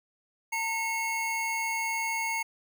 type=tone pair together; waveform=square; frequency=911.1 / 2179 Hz; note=A#5 / C#7; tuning=-40 / -30 cents; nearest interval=octave + minor third; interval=1510 cents; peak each=-33 / -31 dBFS; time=0.52-2.43 s; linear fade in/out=10 ms; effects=none